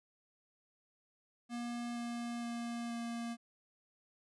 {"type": "tone with pitch steps", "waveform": "square", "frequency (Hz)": [238.4, 236.9, 235.4, 233.9], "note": ["A#3", "A#3", "A#3", "A#3"], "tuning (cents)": [39, 28, 17, 6], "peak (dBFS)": -39, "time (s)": [1.49, 3.37], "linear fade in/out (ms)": 50, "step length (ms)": 470, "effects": ["resampled to 24000 Hz"]}